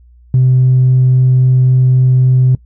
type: tone with tanh clipping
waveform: triangle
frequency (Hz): 128.3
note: C3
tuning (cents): -34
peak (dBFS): -6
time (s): 0.34-2.55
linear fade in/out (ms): 2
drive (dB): 5
effects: noise-tail reverb RT60 0.1 s tail -21 dB re dry + added 60 Hz sine -40 dBFS peak until 2.65 s